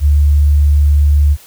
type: tone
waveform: sine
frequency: 72.9 Hz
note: D2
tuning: 12 cents flat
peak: -6 dBFS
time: 0-1.37 s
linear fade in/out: 50 ms
effects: white hiss -41 dBFS RMS until 1.46 s